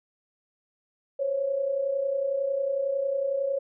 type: tone pair together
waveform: sine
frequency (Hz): 522 / 553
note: C5 / C#5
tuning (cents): -4 / -4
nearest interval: minor second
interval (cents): 100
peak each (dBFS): -32 / -25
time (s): 1.19-3.59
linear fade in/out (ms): 10
effects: none